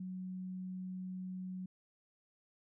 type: tone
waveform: sine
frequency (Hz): 185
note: F#3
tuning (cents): 0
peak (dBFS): -40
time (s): 0-1.66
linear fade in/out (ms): 5
effects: none